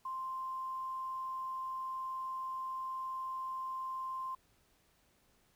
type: tone with quantisation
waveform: sine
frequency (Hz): 1046.5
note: C6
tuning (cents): 0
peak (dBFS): -37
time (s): 0.05-4.35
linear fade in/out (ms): 5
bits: 11
effects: pink hiss -71 dBFS RMS until 5.55 s